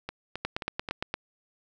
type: two click trains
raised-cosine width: 0.3 ms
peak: -13 / -18 dBFS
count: 7 / 4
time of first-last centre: 0.45-1.14 / 0.09-0.888 s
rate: 8.69 / 3.76 Hz
effects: none